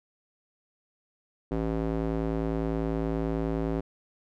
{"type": "tone with band-pass filter", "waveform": "square", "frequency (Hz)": 54.9, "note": "A1", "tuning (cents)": -3, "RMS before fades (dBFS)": -29, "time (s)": [1.51, 3.81], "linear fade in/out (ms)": 10, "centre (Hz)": 350, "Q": 1.1, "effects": []}